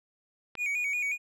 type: click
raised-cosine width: 0.3 ms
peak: -24 dBFS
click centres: 0.553 s
type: tone with vibrato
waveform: triangle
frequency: 2349 Hz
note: D7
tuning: in tune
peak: -26 dBFS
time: 0.57-1.18 s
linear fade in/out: 50 ms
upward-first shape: square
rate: 5.5 Hz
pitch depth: 73 cents each way
effects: none

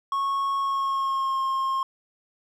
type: tone with pitch glide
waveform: triangle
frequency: 1100 to 1069.3 Hz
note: C#6 to C6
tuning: -14 to +37 cents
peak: -21 dBFS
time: 0.12-1.83 s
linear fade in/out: 2 ms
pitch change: -49 cents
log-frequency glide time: 0.58-1.41 s
effects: none

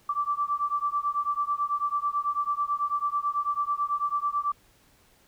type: beating tone pair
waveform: sine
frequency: 1161 / 1170.1 Hz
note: D6 / D6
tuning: -20 / -7 cents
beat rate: 9.1 Hz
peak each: -28 dBFS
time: 0.09-4.52 s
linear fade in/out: 5 ms
effects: pink hiss -61 dBFS RMS until 5.27 s

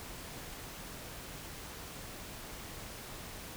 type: silence
effects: pink hiss -46 dBFS RMS until 3.56 s

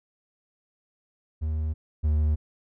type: tone pair in turn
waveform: triangle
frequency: 77.9 / 76.08 Hz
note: D#2 / D#2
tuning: +3 / -38 cents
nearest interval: unison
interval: 41 cents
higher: first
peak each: -23 / -18 dBFS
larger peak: second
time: 1.41-1.74 / 2.03-2.36 s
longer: neither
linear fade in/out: 20 ms
effects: none

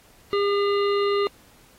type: harmonic tone with a mistuned harmonic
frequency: 404 Hz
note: G#4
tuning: 48 cents flat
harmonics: 1 / 3 / 5 / 7 / 9 / 10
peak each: -20 / -27 / -35 / -35 / -40 / -39 dBFS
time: 0.33-1.27 s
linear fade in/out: 0 ms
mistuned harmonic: 10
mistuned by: +39 cents
effects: pink hiss -55 dBFS RMS until 1.78 s + AAC 48 kbps

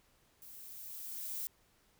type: noise with level ramp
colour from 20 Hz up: violet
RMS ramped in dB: -53 to -39 dBFS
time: 0.42-1.47 s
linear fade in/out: 0 ms
effects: pink hiss -70 dBFS RMS until 1.99 s

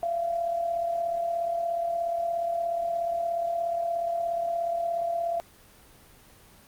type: tone with amplitude modulation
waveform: sine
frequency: 682 Hz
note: F5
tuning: 41 cents flat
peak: -23 dBFS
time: 0.03-5.4 s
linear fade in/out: 0 ms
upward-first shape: sine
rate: 36.9 Hz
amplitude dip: 50%
effects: pink hiss -54 dBFS RMS until 6.67 s + Opus 24 kbps

